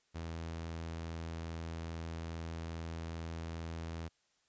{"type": "tone", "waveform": "sawtooth", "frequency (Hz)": 82.41, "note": "E2", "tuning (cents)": 0, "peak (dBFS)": -36, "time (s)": [0.14, 4.09], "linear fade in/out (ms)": 20, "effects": ["white hiss -75 dBFS RMS until 4.48 s", "resampled to 16000 Hz"]}